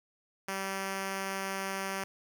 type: tone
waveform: 5% pulse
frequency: 193.6 Hz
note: G3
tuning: 21 cents flat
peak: -22 dBFS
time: 0.48-2.04 s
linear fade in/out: 5 ms
effects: none